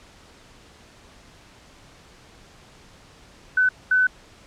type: tone bursts at uneven times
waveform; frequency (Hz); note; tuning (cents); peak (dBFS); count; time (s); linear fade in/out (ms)
sine; 1507; F#6; +31; -15; 2; 3.57-3.69 / 3.91-4.07; 5
effects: pink hiss -50 dBFS RMS until 4.46 s + low-pass 7000 Hz 12 dB/octave